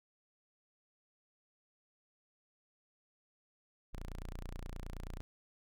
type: tone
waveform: sawtooth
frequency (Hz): 29.42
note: A#0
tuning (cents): +17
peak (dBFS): -38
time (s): 3.93-5.21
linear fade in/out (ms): 0
effects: none